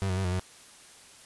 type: tone with pitch steps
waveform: 35% pulse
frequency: 96.9 / 92.2 / 96 / 89.8 / 92.3 Hz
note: G2 / F#2 / G2 / F2 / F#2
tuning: -20 / -6 / -36 / +49 / -4 cents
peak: -25 dBFS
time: 0.02-0.395 s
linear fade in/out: 0 ms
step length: 75 ms
effects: white hiss -52 dBFS RMS until 1.25 s + resampled to 24000 Hz